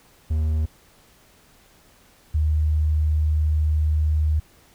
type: tone pair in turn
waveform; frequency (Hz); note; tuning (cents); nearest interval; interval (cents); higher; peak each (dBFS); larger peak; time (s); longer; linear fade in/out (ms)
triangle / sine; 77.78 / 76.8; D#2 / D#2; 0 / -22; unison; 22; first; -17; neither; 0.3-0.66 / 2.34-4.4; second; 10
effects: pink hiss -55 dBFS RMS until 4.74 s